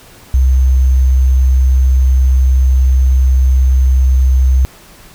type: tone with sample-and-hold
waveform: sine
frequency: 65 Hz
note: C2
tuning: 11 cents flat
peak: -6 dBFS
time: 0.34-4.65 s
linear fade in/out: 0 ms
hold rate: 6300 Hz
effects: pink hiss -40 dBFS RMS until 5.14 s